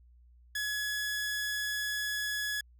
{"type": "tone", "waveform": "sawtooth", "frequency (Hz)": 1691, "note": "G#6", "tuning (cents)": 31, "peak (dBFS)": -28, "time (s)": [0.55, 2.61], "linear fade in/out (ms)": 5, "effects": ["added 60 Hz sine -56 dBFS peak until 2.79 s"]}